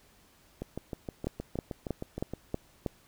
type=two click trains; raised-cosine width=2 ms; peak=-17 / -22 dBFS; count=6 / 12; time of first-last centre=1.27-2.862 / 0.62-2.336 s; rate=3.14 / 6.41 Hz; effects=pink hiss -62 dBFS RMS until 3.07 s